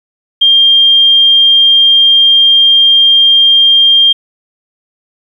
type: tone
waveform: sine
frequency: 3200 Hz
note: G7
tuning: 35 cents sharp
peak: -3 dBFS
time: 0.41-4.13 s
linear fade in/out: 10 ms
effects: 7-bit